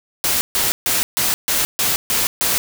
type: noise bursts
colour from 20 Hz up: white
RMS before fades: -18 dBFS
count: 8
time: 0.24-2.58 s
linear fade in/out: 0 ms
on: 170 ms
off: 140 ms
effects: none